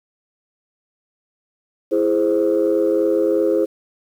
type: chord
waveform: sine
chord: E augmented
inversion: none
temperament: equal with one note detuned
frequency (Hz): 332.3 / 415.3 / 523.3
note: E4 / G#4 / B#4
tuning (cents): +14 / 0 / 0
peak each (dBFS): -18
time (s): 1.91-3.66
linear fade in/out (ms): 20
effects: tanh soft clip ceiling -8 dBFS + 8-bit